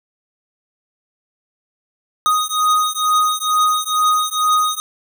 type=beating tone pair; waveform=square; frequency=1244.5 / 1246.7 Hz; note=D#6 / D#6; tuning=0 / +3 cents; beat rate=2.2 Hz; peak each=-18 dBFS; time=2.26-4.8 s; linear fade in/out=0 ms; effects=none